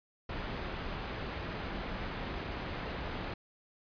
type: low-pass noise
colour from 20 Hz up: pink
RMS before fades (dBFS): -39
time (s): 0.29-3.34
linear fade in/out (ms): 5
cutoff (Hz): 2900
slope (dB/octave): 12
effects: resampled to 11025 Hz